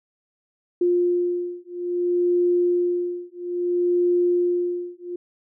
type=beating tone pair; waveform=sine; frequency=352.5 / 353.1 Hz; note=F4 / F4; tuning=+16 / +19 cents; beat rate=0.6 Hz; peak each=-22 dBFS; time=0.81-5.16 s; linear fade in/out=5 ms; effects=none